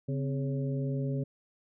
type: harmonic tone with a mistuned harmonic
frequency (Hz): 138.59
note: C#3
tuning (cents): 0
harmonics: 1 / 2 / 3 / 4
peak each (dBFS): -30 / -36 / -40 / -42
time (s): 0.08-1.24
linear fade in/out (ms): 10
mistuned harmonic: 2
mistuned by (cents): -110
effects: none